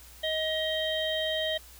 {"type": "harmonic tone", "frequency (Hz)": 630, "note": "D#5", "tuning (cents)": 21, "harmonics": [1, 3, 5, 6], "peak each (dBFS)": [-30, -35, -32, -37], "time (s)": [0.23, 1.58], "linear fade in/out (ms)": 10, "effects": ["added 60 Hz sine -52 dBFS peak until 1.79 s", "white hiss -52 dBFS RMS until 1.79 s"]}